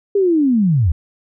sine linear sweep, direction down, 411 to 69.9 Hz, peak -11 dBFS, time 0.15-0.92 s, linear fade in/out 5 ms, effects none

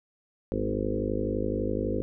harmonic tone with a mistuned harmonic, 51.91 Hz, G#1, in tune, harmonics 1 / 2 / 4 / 5 / 6 / 7 / 8 / 9 / 10, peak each -35 / -35 / -35 / -35 / -35 / -35 / -35 / -35 / -35 dBFS, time 0.52-2.02 s, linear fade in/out 0 ms, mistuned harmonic 5, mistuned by -22 cents, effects none

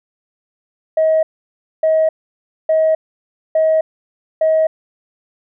sine tone bursts, 635 Hz, D#5, 35 cents sharp, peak -9 dBFS, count 5, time 0.97-4.67 s, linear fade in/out 5 ms, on 260 ms, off 600 ms, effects tanh soft clip ceiling -7 dBFS

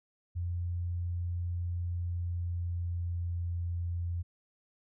sine tone with pitch glide, 87.31 to 86.41 Hz, F2 to F2, 0 to -18 cents, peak -31 dBFS, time 0.35-4.23 s, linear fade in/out 20 ms, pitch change -18 cents, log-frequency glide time 1.82-3.51 s, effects none

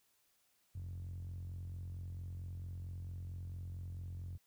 sawtooth tone with band-pass filter, 44.45 Hz, F1, 31 cents sharp, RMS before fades -45 dBFS, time 0.74-4.38 s, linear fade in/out 20 ms, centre 100 Hz, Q 9.5, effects white hiss -75 dBFS RMS until 4.46 s

